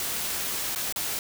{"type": "noise with dropouts", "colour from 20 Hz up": "white", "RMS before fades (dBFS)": -30, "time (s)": [0, 1.19], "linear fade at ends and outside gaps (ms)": 1, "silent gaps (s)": [[0.749, 0.759], [0.925, 0.96]], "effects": []}